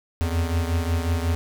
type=beating tone pair; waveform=square; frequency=82.41 / 87.91 Hz; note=E2 / F2; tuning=0 / +12 cents; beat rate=5.5 Hz; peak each=-23 / -28 dBFS; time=0.21-1.35 s; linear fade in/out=0 ms; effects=none